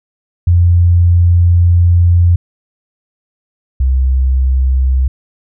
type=tone pair in turn; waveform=sine; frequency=87 / 65.18 Hz; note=F2 / C2; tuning=-6 / -6 cents; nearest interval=perfect fourth; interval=500 cents; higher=first; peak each=-5 / -8 dBFS; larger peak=first; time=0.47-2.36 / 3.8-5.08 s; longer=first; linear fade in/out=5 ms; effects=none